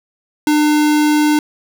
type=tone; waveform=square; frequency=300 Hz; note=D4; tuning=37 cents sharp; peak=-11 dBFS; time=0.47-1.39 s; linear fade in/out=2 ms; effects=none